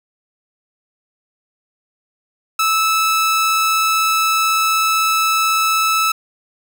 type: tone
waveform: sawtooth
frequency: 1309 Hz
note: E6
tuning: 13 cents flat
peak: -10 dBFS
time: 2.59-6.12 s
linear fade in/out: 5 ms
effects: none